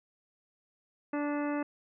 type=harmonic tone with a mistuned harmonic; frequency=291.9 Hz; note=D4; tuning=10 cents flat; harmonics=1 / 2 / 3 / 4 / 5 / 6 / 7 / 9; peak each=-31 / -37 / -41 / -43 / -45 / -47 / -48 / -50 dBFS; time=1.13-1.63 s; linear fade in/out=5 ms; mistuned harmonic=9; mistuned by=-21 cents; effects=none